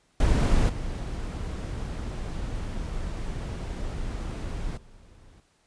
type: noise with level steps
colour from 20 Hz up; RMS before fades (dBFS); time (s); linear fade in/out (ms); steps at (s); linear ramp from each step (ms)
brown; -21 / -32 / -51; 0.2-5.4; 2; 0.69 / 4.77; 5
effects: pink hiss -66 dBFS RMS until 5.66 s + resampled to 22050 Hz